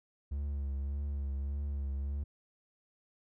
triangle tone with vibrato, 70.1 Hz, C#2, 20 cents sharp, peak -31 dBFS, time 0.31-2.24 s, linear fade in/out 10 ms, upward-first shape triangle, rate 1.7 Hz, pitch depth 47 cents each way, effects none

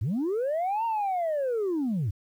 sine linear two-way sweep, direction up then down, 85.4 to 932.3 to 85.4 Hz, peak -23 dBFS, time 0.01-2.11 s, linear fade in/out 10 ms, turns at 0.85 s, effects tanh soft clip ceiling -23 dBFS + 10-bit

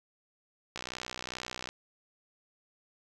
click train, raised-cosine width 0.2 ms, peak -20 dBFS, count 59, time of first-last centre 0.76-1.689 s, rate 62.4 Hz, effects none

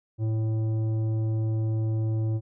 sine tone with tanh clipping, 110.4 Hz, A2, 6 cents sharp, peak -25 dBFS, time 0.18-2.41 s, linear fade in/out 50 ms, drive 10 dB, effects none

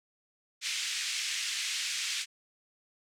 pink band-pass noise, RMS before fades -34 dBFS, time 0.61-2.26 s, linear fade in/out 50 ms, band 2100 to 7800 Hz, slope 24 dB/octave, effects none

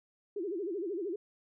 sine tone with vibrato, 371.1 Hz, F#4, 5 cents sharp, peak -33 dBFS, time 0.36-1.16 s, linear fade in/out 5 ms, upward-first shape sine, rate 13 Hz, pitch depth 220 cents each way, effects none

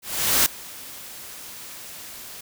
white noise with ADSR envelope, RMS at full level -17 dBFS, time 0.02-2.41 s, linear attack 440 ms, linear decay 3 ms, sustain -22 dB, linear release 5 ms, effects none

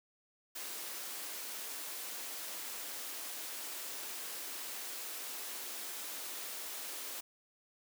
white high-pass noise, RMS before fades -43 dBFS, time 0.55-7.21 s, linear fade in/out 10 ms, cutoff 260 Hz, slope 24 dB/octave, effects none

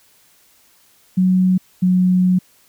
sine tone pair in turn, 184.9 / 182.88 Hz, F#3 / F#3, -1 / -20 cents, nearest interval unison, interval 19 cents, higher first, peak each -11 dBFS, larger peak neither, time 1.17-1.58 / 1.82-2.39 s, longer second, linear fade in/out 10 ms, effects white hiss -54 dBFS RMS until 2.68 s

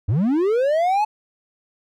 triangle linear sweep, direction up, 84.3 to 868 Hz, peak -14 dBFS, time 0.08-1.05 s, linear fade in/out 10 ms, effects none

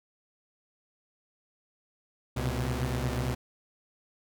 sawtooth tone cluster, 66.7 / 119.8 / 128.3 Hz, C2 / A#2 / C3, +34 / +48 / -34 cents, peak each -29 dBFS, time 2.36-3.35 s, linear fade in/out 10 ms, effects none

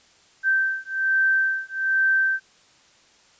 sine beating tone pair, 1557 / 1558.2 Hz, G6 / G6, -12 / -11 cents, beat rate 1.2 Hz, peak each -22 / -22 dBFS, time 0.43-2.4 s, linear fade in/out 50 ms, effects white hiss -56 dBFS RMS until 3.39 s + resampled to 16000 Hz

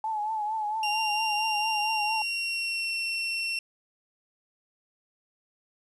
sine tone with vibrato, 860 Hz, A5, 40 cents flat, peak -27 dBFS, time 0.04-2.22 s, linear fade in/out 2 ms, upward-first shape triangle, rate 4.4 Hz, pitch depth 71 cents each way
30% pulse tone with pitch glide, 2779 to 2716 Hz, F7 to F7, -9 to -49 cents, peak -25 dBFS, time 0.83-3.59 s, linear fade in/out 2 ms, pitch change -40 cents, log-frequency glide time 1.8-2.92 s
effects resampled to 24000 Hz + 10-bit

